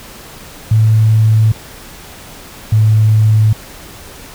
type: tone pair in turn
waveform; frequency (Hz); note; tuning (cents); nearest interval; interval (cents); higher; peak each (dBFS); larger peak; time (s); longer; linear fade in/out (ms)
sine; 109.8 / 108.41; A2 / A2; -3 / -25; unison; 22; first; -6; neither; 0.71-1.52 / 2.72-3.53; neither; 5
effects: pink hiss -34 dBFS RMS until 4.34 s